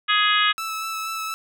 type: harmonic tone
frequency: 417.4 Hz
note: G#4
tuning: 9 cents sharp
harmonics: 3 / 4 / 5 / 6 / 7 / 8 / 9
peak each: -21 / -23 / -26 / -27 / -24 / -25 / -29 dBFS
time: 0.08-0.53 s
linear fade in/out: 20 ms
type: tone with vibrato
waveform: sawtooth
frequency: 1311 Hz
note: E6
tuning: 10 cents flat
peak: -23 dBFS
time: 0.58-1.34 s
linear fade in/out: 0 ms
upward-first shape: sine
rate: 4.2 Hz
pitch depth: 14 cents each way
effects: none